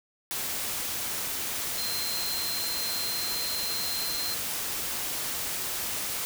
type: tone in noise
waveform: sine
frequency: 4139 Hz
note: C8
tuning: 20 cents flat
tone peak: -32 dBFS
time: 1.78-4.34 s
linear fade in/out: 0 ms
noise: white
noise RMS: -32 dBFS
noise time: 0.31-6.25 s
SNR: -3 dB
effects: none